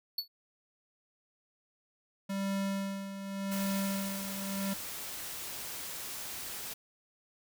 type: tone with exponential decay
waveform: square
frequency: 4435 Hz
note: C#8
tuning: in tune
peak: -28 dBFS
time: 0.18-0.28 s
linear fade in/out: 5 ms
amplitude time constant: 21 ms
type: tone with tremolo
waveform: square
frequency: 196 Hz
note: G3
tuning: in tune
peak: -31 dBFS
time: 2.29-4.74 s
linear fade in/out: 10 ms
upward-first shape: sine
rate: 0.87 Hz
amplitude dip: 65%
type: noise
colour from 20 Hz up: white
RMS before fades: -41 dBFS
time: 3.51-6.74 s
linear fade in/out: 10 ms
effects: none